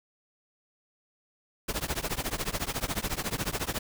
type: noise with tremolo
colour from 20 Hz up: pink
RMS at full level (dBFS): -28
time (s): 1.68-3.79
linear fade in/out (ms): 10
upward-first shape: triangle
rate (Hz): 14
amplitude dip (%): 100
effects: none